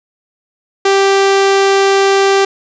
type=tone; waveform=sawtooth; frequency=392 Hz; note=G4; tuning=in tune; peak=-4 dBFS; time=0.85-2.45 s; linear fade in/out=5 ms; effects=resampled to 16000 Hz + 7-bit